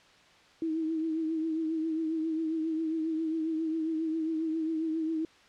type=tone with vibrato; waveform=sine; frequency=320.3 Hz; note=E4; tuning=50 cents flat; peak=-28 dBFS; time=0.62-5.25 s; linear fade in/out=2 ms; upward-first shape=triangle; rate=7.4 Hz; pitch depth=52 cents each way; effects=white hiss -58 dBFS RMS until 5.48 s + low-pass 4000 Hz 12 dB/octave